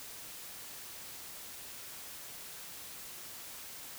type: silence
effects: white hiss -47 dBFS RMS until 3.98 s